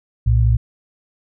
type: tone pair together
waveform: sine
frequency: 62.4 / 114.9 Hz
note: B1 / A#2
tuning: +19 / -25 cents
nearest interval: major seventh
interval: 1056 cents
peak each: -14 dBFS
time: 0.26-0.57 s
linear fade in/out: 10 ms
effects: none